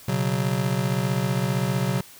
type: chord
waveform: square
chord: B suspended second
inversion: none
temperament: just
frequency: 123.47 / 138.9 / 185.21 Hz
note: B2 / C#3 / F#3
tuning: 0 / +4 / +2 cents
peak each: -27 dBFS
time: 0.08-2.01 s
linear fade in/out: 5 ms
effects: white hiss -47 dBFS RMS until 2.19 s